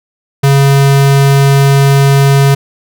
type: tone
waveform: square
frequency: 138.59 Hz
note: C#3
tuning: in tune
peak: -5 dBFS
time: 0.43-2.55 s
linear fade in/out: 10 ms
effects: none